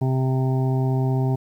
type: harmonic tone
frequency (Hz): 130.81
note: C3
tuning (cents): 0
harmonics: 1 / 2 / 3 / 5 / 6 / 7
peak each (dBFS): -19 / -28 / -29 / -35 / -35 / -38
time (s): 0.01-1.36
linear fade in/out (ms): 10
effects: 9-bit